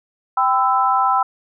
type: chord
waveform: sine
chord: E minor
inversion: first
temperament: equal with one note detuned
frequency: 784 / 1011.4 / 1318.5 Hz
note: G5 / B5 / E6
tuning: 0 / +41 / 0 cents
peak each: -18 dBFS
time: 0.37-1.23 s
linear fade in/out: 5 ms
effects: none